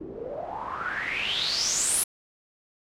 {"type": "noise with low-pass filter sweep", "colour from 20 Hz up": "white", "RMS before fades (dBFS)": -29, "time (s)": [0, 2.04], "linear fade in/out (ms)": 10, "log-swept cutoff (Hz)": [320, 11000], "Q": 7.6, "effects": []}